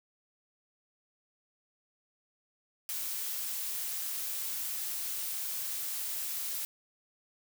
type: noise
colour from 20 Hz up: blue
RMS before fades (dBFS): -36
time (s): 2.89-6.65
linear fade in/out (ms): 0
effects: none